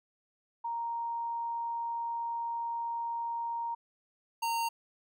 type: tone pair in turn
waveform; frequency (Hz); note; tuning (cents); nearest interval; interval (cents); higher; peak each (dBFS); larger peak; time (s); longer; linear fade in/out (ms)
sine / square; 932.3 / 922.7; A#5 / A#5; 0 / -18; unison; 18; first; -32 / -30; second; 0.64-3.75 / 4.42-4.69; first; 10
effects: none